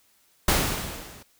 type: noise with level ramp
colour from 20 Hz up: pink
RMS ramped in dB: -19 to -48 dBFS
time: 0.48-1.23 s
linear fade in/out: 5 ms
effects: white hiss -63 dBFS RMS until 1.39 s

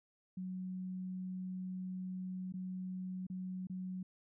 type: tone with dropouts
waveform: sine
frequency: 185 Hz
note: F#3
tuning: in tune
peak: -39 dBFS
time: 0.37-4.03 s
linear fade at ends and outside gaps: 5 ms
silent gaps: 2.524-2.538 / 3.268-3.299 / 3.671-3.697 s
effects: none

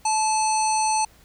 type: harmonic tone with a mistuned harmonic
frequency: 870 Hz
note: A5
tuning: 20 cents flat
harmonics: 1 / 3 / 5 / 7 / 9 / 10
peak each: -20 / -32 / -32 / -29 / -40 / -30 dBFS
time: 0.05-1.05 s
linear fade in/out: 5 ms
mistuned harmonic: 9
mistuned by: -29 cents
effects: added 60 Hz sine -55 dBFS peak until 1.24 s + pink hiss -55 dBFS RMS until 1.24 s

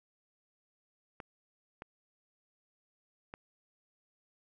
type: clicks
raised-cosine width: 0.5 ms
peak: -28 dBFS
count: 3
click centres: 1.202 / 1.821 / 3.339 s
effects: none

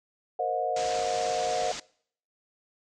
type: chord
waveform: sine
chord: C half-diminished seventh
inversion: third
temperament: equal with one note detuned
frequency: 466.2 / 523.3 / 622.3 / 722.7 Hz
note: Bb4 / C5 / Eb5 / Gb5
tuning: 0 / 0 / 0 / -41 cents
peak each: -34 / -34 / -32 / -28 dBFS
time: 0.39-1.72 s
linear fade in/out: 5 ms
type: low-pass noise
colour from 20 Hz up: white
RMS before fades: -38 dBFS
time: 0.76-1.8 s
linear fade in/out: 5 ms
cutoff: 7200 Hz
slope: 48 dB/octave
effects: noise-tail reverb RT60 0.6 s tail -23 dB re dry

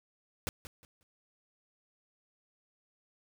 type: noise with echo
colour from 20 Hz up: pink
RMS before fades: -34 dBFS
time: 0.47-0.49 s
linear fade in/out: 0 ms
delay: 180 ms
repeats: 3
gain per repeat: -12 dB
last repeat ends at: 1.03 s
effects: none

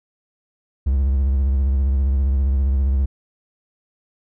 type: tone with vibrato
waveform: triangle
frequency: 67.5 Hz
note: C#2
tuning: 45 cents flat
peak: -13 dBFS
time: 0.86-3.06 s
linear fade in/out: 10 ms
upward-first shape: sine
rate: 15 Hz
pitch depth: 94 cents each way
effects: none

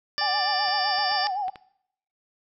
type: harmonic tone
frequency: 590 Hz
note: D5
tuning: 8 cents sharp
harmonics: 1 / 2 / 3 / 4 / 5 / 6 / 8 / 9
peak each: -40 / -34 / -29 / -40 / -37 / -39 / -29 / -30 dBFS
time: 0.18-1.27 s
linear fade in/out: 0 ms
type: tone with vibrato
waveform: sine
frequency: 784 Hz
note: G5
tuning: in tune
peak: -25 dBFS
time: 0.21-1.5 s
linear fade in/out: 5 ms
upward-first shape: sine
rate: 7.8 Hz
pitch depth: 120 cents each way
type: clicks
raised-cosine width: 0.3 ms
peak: -25 dBFS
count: 5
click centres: 0.684 / 0.985 / 1.117 / 1.482 / 1.558 s
effects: noise-tail reverb RT60 0.7 s tail -21 dB re dry

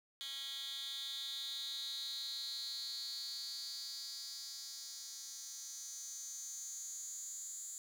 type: tone with high-pass filter sweep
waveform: 10% pulse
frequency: 273.9 Hz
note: C#4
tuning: 21 cents flat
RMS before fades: -45 dBFS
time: 0.21-7.78 s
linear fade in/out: 0 ms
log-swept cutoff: 3200 to 7300 Hz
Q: 6.8
effects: none

